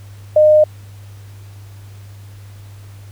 sine tone, 611 Hz, D#5, 32 cents flat, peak -6 dBFS, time 0.36-0.64 s, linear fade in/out 5 ms, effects added 100 Hz sine -34 dBFS peak until 3.11 s + pink hiss -48 dBFS RMS until 3.11 s

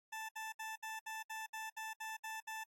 20% pulse tone bursts, 880 Hz, A5, in tune, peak -38 dBFS, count 11, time 0.12-2.64 s, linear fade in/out 10 ms, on 170 ms, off 65 ms, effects AAC 48 kbps

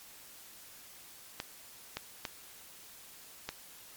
clicks, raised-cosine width 0.2 ms, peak -18 dBFS, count 4, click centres 1.401 / 1.97 / 2.252 / 3.49 s, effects white hiss -53 dBFS RMS until 3.96 s + MP3 96 kbps

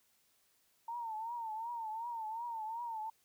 sine tone with vibrato, 909 Hz, A#5, 44 cents flat, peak -38 dBFS, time 0.88-3.1 s, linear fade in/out 5 ms, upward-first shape triangle, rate 2.7 Hz, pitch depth 110 cents each way, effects white hiss -73 dBFS RMS until 3.24 s

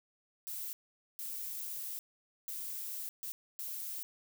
violet noise bursts at uneven times, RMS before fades -41 dBFS, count 5, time 0.47-0.73 / 1.19-1.99 / 2.48-3.09 / 3.23-3.32 / 3.59-4.03 s, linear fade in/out 0 ms, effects none

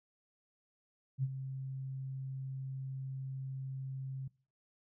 sine tone with ADSR envelope, 133.3 Hz, C3, 33 cents sharp, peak -28 dBFS, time 1.18-4.28 s, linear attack 52 ms, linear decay 43 ms, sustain -10 dB, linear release 7 ms, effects noise-tail reverb RT60 0.4 s tail -23 dB re dry

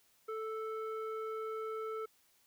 square tone with low-pass filter, 440 Hz, A4, in tune, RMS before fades -40 dBFS, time 0.28-2.06 s, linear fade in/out 10 ms, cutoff 1400 Hz, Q 1.9, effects white hiss -70 dBFS RMS until 2.46 s

